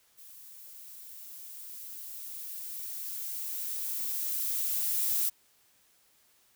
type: noise with level ramp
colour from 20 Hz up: violet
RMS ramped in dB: -51 to -28 dBFS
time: 0.17-5.3 s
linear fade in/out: 20 ms
effects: white hiss -66 dBFS RMS until 6.55 s